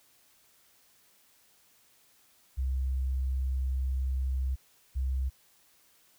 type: tone pair in turn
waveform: sine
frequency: 65.41 / 65.41 Hz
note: C2 / C2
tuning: 0 / 0 cents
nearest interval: unison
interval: 0 cents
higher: neither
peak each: -27 dBFS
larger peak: neither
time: 2.57-4.56 / 4.95-5.3 s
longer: first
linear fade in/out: 20 ms
effects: white hiss -64 dBFS RMS until 6.18 s